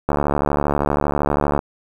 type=click train; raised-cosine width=1 ms; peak=-4 dBFS; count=110; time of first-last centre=0.09-1.591 s; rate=72.6 Hz; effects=7-bit